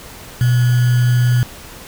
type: tone with sample-and-hold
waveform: sine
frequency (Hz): 122.5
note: B2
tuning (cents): -14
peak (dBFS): -10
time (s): 0.41-1.43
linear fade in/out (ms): 0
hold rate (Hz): 1575
effects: pink hiss -36 dBFS RMS until 1.87 s